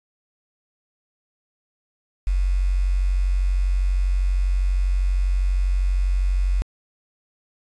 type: tone with quantisation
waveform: sine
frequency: 46.25 Hz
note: F#1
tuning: in tune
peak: -17 dBFS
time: 2.27-6.62 s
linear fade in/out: 0 ms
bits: 7
effects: resampled to 22050 Hz